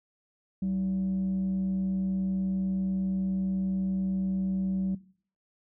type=tone with frequency modulation; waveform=sine; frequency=190.2 Hz; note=F#3; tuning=48 cents sharp; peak=-25 dBFS; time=0.62-4.95 s; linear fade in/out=5 ms; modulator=131 Hz; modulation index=0.21; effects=noise-tail reverb RT60 0.5 s tail -19 dB re dry + tanh soft clip ceiling -23 dBFS